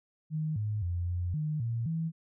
sine tone with pitch steps, 155.6 / 106 / 87.4 / 88.5 / 152.9 / 116 / 162.9 Hz, D#3 / G#2 / F2 / F2 / D#3 / A#2 / E3, 0 / +36 / +2 / +23 / -30 / -8 / -20 cents, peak -29 dBFS, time 0.3-2.12 s, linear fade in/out 50 ms, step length 260 ms, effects none

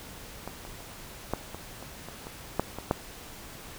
clicks, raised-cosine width 1 ms, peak -21 / -28 / -30 / -13 / -24 / -27 / -27 / -25 / -10 / -21 / -9 dBFS, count 11, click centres 0.476 / 0.651 / 0.805 / 1.336 / 1.546 / 1.826 / 2.086 / 2.269 / 2.596 / 2.786 / 2.911 s, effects pink hiss -45 dBFS RMS until 3.78 s

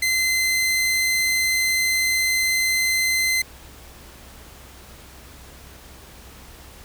sawtooth tone, 2064 Hz, C7, 24 cents flat, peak -15 dBFS, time 0.02-3.42 s, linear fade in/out 5 ms, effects added 65 Hz sine -46 dBFS peak until 6.84 s + pink hiss -45 dBFS RMS until 6.84 s

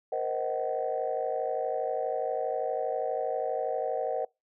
sine chord, C half-diminished seventh, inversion third, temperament just, 470.9 / 523.3 / 627.9 / 753.5 Hz, Bb4 / C5 / Eb5 / Gb5, +18 / 0 / +16 / +31 cents, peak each -33 dBFS, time 0.12-4.25 s, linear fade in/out 5 ms, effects noise-tail reverb RT60 0.2 s tail -25 dB re dry + tanh soft clip ceiling -19 dBFS

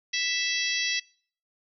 harmonic tone with a mistuned harmonic, 659.3 Hz, E5, in tune, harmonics 3 / 4 / 5 / 6 / 7 / 8 / 9, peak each -31 / -32 / -33 / -34 / -34 / -35 / -36 dBFS, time 0.13-1 s, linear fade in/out 10 ms, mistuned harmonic 9, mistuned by -24 cents, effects noise-tail reverb RT60 0.5 s tail -24 dB re dry

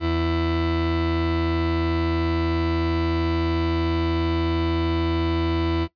40% pulse tone pair together, 83.03 / 332.1 Hz, E2 / E4, +13 / +13 cents, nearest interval 2 octaves, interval 2400 cents, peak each -23 dBFS, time 0-5.88 s, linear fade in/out 50 ms, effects noise-tail reverb RT60 0.1 s tail -17 dB re dry + resampled to 11025 Hz

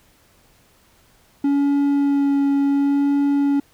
triangle tone with vibrato, 281.3 Hz, C#4, 26 cents sharp, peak -13 dBFS, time 1.44-3.6 s, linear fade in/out 5 ms, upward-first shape sine, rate 0.7 Hz, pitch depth 11 cents each way, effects pink hiss -56 dBFS RMS until 3.73 s

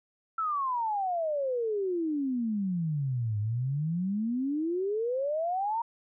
sine exponential two-way sweep, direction down then up, 1344 to 102.3 to 946 Hz, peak -27 dBFS, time 0.38-5.82 s, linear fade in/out 5 ms, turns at 3.39 s, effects none

